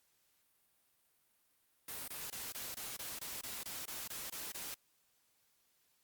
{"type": "noise bursts", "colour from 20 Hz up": "white", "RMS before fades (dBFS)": -44, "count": 13, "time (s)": [1.88, 4.744], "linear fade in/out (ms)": 5, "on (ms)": 200, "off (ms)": 22, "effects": ["white hiss -75 dBFS RMS until 6.03 s", "Opus 48 kbps"]}